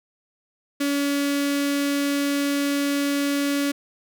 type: tone with notch filter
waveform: sawtooth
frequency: 283.4 Hz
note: C#4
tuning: 38 cents sharp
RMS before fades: -23 dBFS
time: 0.8-3.72 s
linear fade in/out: 10 ms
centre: 820 Hz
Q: 1.1
effects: none